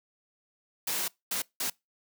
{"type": "noise bursts at uneven times", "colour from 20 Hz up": "white", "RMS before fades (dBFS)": -31, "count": 3, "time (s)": [[0.87, 1.08], [1.31, 1.42], [1.6, 1.7]], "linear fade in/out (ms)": 5, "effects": ["noise-tail reverb RT60 0.2 s tail -24 dB re dry", "high-pass 150 Hz 12 dB/octave"]}